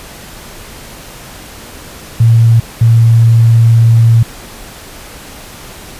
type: tone bursts at uneven times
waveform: sine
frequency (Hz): 114.8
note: A#2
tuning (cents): -26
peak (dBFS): -3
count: 2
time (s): 2.2-2.6 / 2.81-4.23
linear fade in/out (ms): 5
effects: pink hiss -31 dBFS RMS until 5.99 s + resampled to 32000 Hz